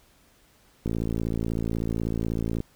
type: click train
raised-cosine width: 3 ms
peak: -15 dBFS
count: 99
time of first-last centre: 0.86-2.604 s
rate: 56.2 Hz
effects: pink hiss -60 dBFS RMS until 2.75 s